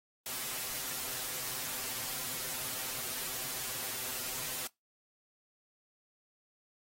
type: noise with comb filter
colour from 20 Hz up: white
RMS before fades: -38 dBFS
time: 0.26-4.67 s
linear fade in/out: 2 ms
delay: 7.8 ms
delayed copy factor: +0.95
effects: noise-tail reverb RT60 0.2 s tail -25 dB re dry + AAC 48 kbps